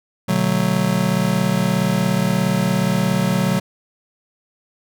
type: chord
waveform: square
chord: B minor seventh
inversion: none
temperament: just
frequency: 123.47 / 148.16 / 185.21 / 222.2 Hz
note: B2 / D3 / F#3 / A3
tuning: 0 / +16 / +2 / +17 cents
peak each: -25 / -24 / -19 / -25 dBFS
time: 0.28-3.6 s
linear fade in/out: 10 ms
effects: none